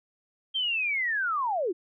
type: linear sweep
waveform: sine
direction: down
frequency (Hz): 3190 to 310.7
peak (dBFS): -25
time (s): 0.54-1.73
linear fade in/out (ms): 20
effects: none